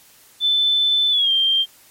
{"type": "tone with pitch glide", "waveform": "sine", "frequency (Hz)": [3520, 3172], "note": ["A7", "G7"], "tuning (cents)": [0, 20], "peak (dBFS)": -14, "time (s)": [0.4, 1.66], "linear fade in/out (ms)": 50, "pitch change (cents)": -180, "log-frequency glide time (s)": [1.1, 1.31], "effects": ["white hiss -50 dBFS RMS until 1.9 s", "MP3 64 kbps"]}